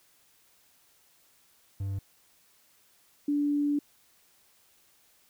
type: tone pair in turn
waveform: triangle / sine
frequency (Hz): 98 / 290.2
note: G2 / D4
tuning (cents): 0 / -21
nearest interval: octave + perfect fifth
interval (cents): 1879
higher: second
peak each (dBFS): -28 / -24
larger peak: second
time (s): 1.8-1.99 / 3.28-3.79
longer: second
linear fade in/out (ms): 5
effects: white hiss -64 dBFS RMS until 5.29 s